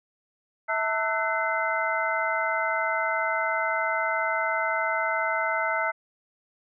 sine tone cluster, 652 / 895 / 1317 / 1503 / 2060 Hz, E5 / A5 / E6 / F#6 / C7, -19 / +29 / -2 / +27 / -28 cents, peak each -30 dBFS, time 0.68-5.92 s, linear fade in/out 20 ms, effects none

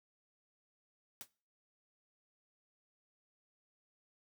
white noise with exponential decay, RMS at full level -42 dBFS, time 1.21-1.28 s, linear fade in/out 0 ms, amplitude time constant 15 ms, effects noise-tail reverb RT60 0.4 s tail -22 dB re dry + high-pass 80 Hz 12 dB/octave

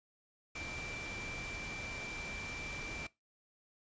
sine tone in noise, 2349 Hz, D7, in tune, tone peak -44 dBFS, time 0.55-3.07 s, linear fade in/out 5 ms, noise pink, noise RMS -45 dBFS, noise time 0.55-3.07 s, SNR -2 dB, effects noise-tail reverb RT60 0.2 s tail -20 dB re dry + resampled to 16000 Hz

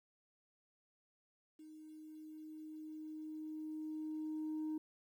sine tone with level ramp, 310.4 Hz, D#4, 4 cents flat, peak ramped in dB -53 to -35 dBFS, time 1.59-4.78 s, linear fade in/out 5 ms, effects tanh soft clip ceiling -36 dBFS + 12-bit

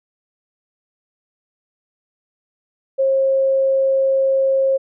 sine tone, 537 Hz, C5, 45 cents sharp, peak -13 dBFS, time 2.98-4.78 s, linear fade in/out 20 ms, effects none

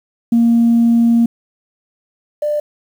sine tone pair in turn, 233.1 / 595.2 Hz, A#3 / D5, 0 / +23 cents, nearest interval octave + major third, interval 1623 cents, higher second, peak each -7 / -14 dBFS, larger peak first, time 0.32-1.26 / 2.42-2.6 s, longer first, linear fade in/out 5 ms, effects tanh soft clip ceiling -5 dBFS + 7-bit

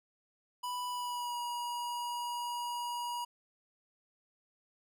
square tone with pitch glide, 987.8 to 960.8 Hz, B5 to B5, 0 to -48 cents, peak -36 dBFS, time 0.63-3.25 s, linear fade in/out 10 ms, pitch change -48 cents, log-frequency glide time 0.88-1.39 s, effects none

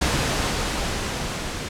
pink noise with level ramp, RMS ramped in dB -21 to -30 dBFS, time 0.01-1.69 s, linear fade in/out 10 ms, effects low-pass 8000 Hz 12 dB/octave

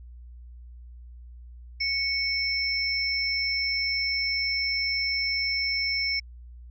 sine tone pair together, 2217 / 5342 Hz, C#7 / E8, 0 / +22 cents, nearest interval octave + minor third, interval 1522 cents, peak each -27 dBFS, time 1.8-6.2 s, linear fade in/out 10 ms, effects added 60 Hz sine -42 dBFS peak until 6.7 s

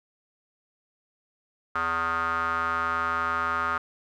square tone with band-pass filter, 82.9 Hz, E2, 10 cents sharp, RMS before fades -27 dBFS, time 1.75-3.78 s, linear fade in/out 5 ms, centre 1300 Hz, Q 8.2, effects none

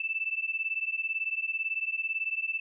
sine beating tone pair, 2637 / 2655 Hz, E7 / E7, 0 / +12 cents, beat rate 18 Hz, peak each -32 / -32 dBFS, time 0-2.6 s, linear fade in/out 5 ms, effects none

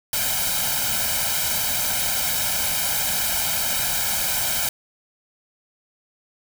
white noise with comb filter, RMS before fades -23 dBFS, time 0.13-4.69 s, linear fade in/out 2 ms, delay 1.3 ms, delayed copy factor +0.85, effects none

